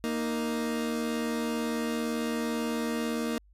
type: tone pair together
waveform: 30% pulse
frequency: 233.1 / 311.1 Hz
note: A#3 / D#4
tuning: 0 / 0 cents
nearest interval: perfect fourth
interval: 500 cents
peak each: -27 / -32 dBFS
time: 0.04-3.38 s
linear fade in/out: 0 ms
effects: added 50 Hz sine -56 dBFS peak until 3.53 s + resampled to 32000 Hz